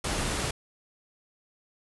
pink low-pass noise, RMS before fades -30 dBFS, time 0.04-0.51 s, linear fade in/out 5 ms, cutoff 11000 Hz, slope 96 dB/octave, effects none

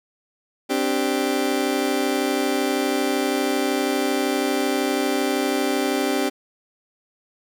30% pulse chord, C suspended second, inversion none, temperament just, 261.6 / 294.3 / 392.4 Hz, C4 / D4 / G4, 0 / +4 / +2 cents, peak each -22 dBFS, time 0.69-6.3 s, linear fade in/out 20 ms, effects none

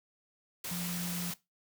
sine tone in noise, 175.6 Hz, F3, 10 cents sharp, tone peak -35 dBFS, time 0.71-1.31 s, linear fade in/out 5 ms, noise white, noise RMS -39 dBFS, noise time 0.64-1.34 s, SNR +1 dB, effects noise-tail reverb RT60 0.2 s tail -18 dB re dry

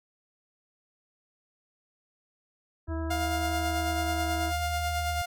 harmonic tone, 327.4 Hz, E4, 12 cents flat, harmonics 1 / 2 / 3 / 4 / 5, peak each -34 / -40 / -44 / -46 / -48 dBFS, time 2.87-4.53 s, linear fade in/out 50 ms
sine tone with vibrato, 77.78 Hz, D#2, in tune, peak -31 dBFS, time 2.88-5.22 s, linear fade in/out 5 ms, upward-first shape sine, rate 10 Hz, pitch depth 63 cents each way
sawtooth tone with tremolo, 704 Hz, F5, 14 cents sharp, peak -24 dBFS, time 3.1-5.26 s, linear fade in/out 10 ms, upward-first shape sine, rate 9.2 Hz, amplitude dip 35%
effects none

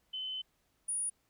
sine tone pair in turn, 3044 / 9664 Hz, F#7 / D9, +48 / +48 cents, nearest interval octave + minor sixth, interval 2000 cents, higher second, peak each -36 / -32 dBFS, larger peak second, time 0.13-0.42 / 0.88-1.1 s, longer first, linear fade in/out 10 ms, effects pink hiss -75 dBFS RMS until 1.29 s

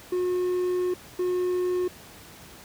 triangle tone pair in turn, 361.5 / 361.5 Hz, F#4 / F#4, -40 / -40 cents, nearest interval unison, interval 0 cents, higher neither, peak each -21 dBFS, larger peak neither, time 0.12-0.94 / 1.19-1.88 s, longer first, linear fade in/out 5 ms, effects pink hiss -47 dBFS RMS until 2.64 s + high-pass 60 Hz 12 dB/octave

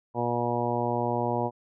harmonic tone, 120 Hz, B2, 49 cents flat, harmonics 1 / 2 / 3 / 4 / 5 / 6 / 7 / 8, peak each -33 / -33 / -33 / -33 / -33 / -33 / -33 / -33 dBFS, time 0.14-1.51 s, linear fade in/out 50 ms, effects none

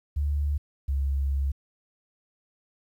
sine tone pair in turn, 72.6 / 68.87 Hz, D2 / C#2, -19 / -11 cents, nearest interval minor second, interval 92 cents, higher first, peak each -23 dBFS, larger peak neither, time 0.16-0.58 / 0.88-1.52 s, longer second, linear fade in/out 10 ms, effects 10-bit

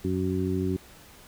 harmonic tone, 93 Hz, F#2, 9 cents sharp, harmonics 1 / 2 / 3 / 4, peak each -30 / -30 / -30 / -30 dBFS, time 0.04-0.77 s, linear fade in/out 10 ms, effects pink hiss -51 dBFS RMS until 1.27 s

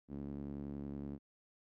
sawtooth tone with band-pass filter, 70.7 Hz, C#2, 35 cents sharp, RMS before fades -44 dBFS, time 0.08-1.19 s, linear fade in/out 50 ms, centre 250 Hz, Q 2.3, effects none

